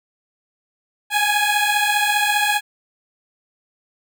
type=beating tone pair; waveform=15% pulse; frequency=824 / 839 Hz; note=G#5 / G#5; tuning=-14 / +17 cents; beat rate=15 Hz; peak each=-13 dBFS; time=1.1-2.61 s; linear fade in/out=50 ms; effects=none